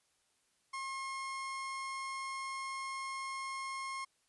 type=tone; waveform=30% pulse; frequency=1074 Hz; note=C6; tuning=45 cents sharp; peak=-36 dBFS; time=0.73-4.05 s; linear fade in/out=10 ms; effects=white hiss -75 dBFS RMS until 4.28 s + resampled to 24000 Hz